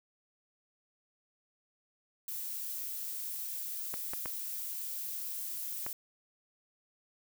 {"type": "noise", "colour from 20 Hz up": "violet", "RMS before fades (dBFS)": -39, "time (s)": [2.28, 5.93], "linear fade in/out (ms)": 2}
{"type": "clicks", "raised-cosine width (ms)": 0.5, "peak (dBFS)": -24, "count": 4, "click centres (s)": [3.94, 4.135, 4.258, 5.865]}
{"effects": []}